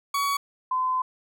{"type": "tone pair in turn", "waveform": ["40% pulse", "sine"], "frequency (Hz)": [1127, 1023.7], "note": ["C#6", "C6"], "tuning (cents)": [28, -38], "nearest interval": "major second", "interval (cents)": 166, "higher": "first", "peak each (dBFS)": -22, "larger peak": "neither", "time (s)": [[0.14, 0.37], [0.71, 1.02]], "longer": "second", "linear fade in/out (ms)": 5, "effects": []}